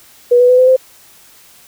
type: tone with pitch steps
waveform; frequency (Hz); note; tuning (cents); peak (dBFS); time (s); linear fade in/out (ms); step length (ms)
sine; 486.2 / 494.1 / 502.2 / 510.4 / 518.7; B4 / B4 / B4 / C5 / C5; -27 / +1 / +29 / -43 / -15; -5; 0.31-0.765; 10; 91
effects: white hiss -44 dBFS RMS until 1.67 s